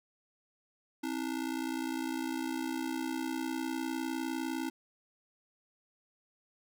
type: ring-modulated tone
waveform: square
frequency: 293.7 Hz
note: D4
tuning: in tune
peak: -31 dBFS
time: 1.03-4.7 s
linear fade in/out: 10 ms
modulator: 29.9 Hz
effects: none